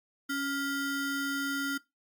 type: ring-modulated tone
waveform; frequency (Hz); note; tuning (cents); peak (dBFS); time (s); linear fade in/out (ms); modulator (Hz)
square; 840; G#5; +19; -28; 0.29-1.78; 10; 563
effects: noise-tail reverb RT60 0.2 s tail -20 dB re dry + Opus 48 kbps